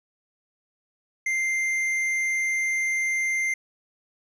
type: tone with tanh clipping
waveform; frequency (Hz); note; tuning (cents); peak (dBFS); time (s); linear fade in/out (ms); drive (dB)
triangle; 2093; C7; 0; -24; 1.26-3.54; 5; 12
effects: none